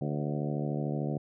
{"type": "harmonic tone with a mistuned harmonic", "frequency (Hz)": 73.42, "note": "D2", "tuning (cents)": 0, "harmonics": [2, 3, 4, 5, 6, 7, 8, 9, 10], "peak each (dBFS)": [-32, -36, -38, -40, -42, -43, -44, -45, -46], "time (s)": [0.01, 1.18], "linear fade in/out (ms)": 5, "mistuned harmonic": 8, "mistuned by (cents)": -36, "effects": []}